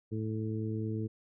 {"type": "harmonic tone", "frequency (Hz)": 109.4, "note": "A2", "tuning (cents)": -9, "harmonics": [1, 2, 3, 4], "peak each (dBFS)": [-34, -38, -39, -42], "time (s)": [0.11, 1.08], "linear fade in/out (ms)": 20, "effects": []}